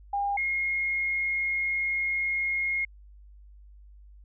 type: tone pair in turn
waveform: sine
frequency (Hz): 805 / 2149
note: G5 / C7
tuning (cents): +46 / +46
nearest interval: octave + perfect fourth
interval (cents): 1700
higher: second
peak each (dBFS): -25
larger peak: neither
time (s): 0.13-0.37 / 0.37-2.85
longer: second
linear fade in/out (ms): 5
effects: added 50 Hz sine -48 dBFS peak until 4.24 s